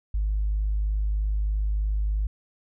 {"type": "tone", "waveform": "sine", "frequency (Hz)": 51.6, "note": "G#1", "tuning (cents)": -10, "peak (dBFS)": -21, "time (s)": [0.14, 2.27], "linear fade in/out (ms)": 5, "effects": ["tanh soft clip ceiling -18 dBFS"]}